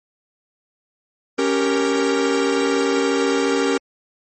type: chord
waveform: 45% pulse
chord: G diminished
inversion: second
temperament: equal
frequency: 277.2 / 392 / 466.2 Hz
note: Db4 / G4 / Bb4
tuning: 0 / 0 / 0 cents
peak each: -21 dBFS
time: 1.38-3.78 s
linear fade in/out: 10 ms
effects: MP3 32 kbps